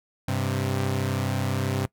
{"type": "tone pair together", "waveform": "sawtooth", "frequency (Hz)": [98.34, 130.81], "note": ["G2", "C3"], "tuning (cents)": [6, 0], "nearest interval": "perfect fourth", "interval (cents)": 494, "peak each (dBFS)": [-23, -23], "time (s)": [0.28, 1.86], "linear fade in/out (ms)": 5, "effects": ["noise-tail reverb RT60 0.1 s tail -22 dB re dry"]}